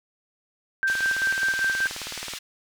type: tone with tremolo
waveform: sine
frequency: 1568 Hz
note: G6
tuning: in tune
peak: -20 dBFS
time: 0.83-1.87 s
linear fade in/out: 0 ms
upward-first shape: square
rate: 5.1 Hz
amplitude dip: 40%
type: band-pass noise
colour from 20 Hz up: white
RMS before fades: -36 dBFS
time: 0.87-2.39 s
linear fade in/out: 10 ms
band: 1900 to 5400 Hz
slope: 12 dB/octave
type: click train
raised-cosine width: 0.5 ms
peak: -20 dBFS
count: 28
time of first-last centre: 0.9-2.336 s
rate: 18.8 Hz
effects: none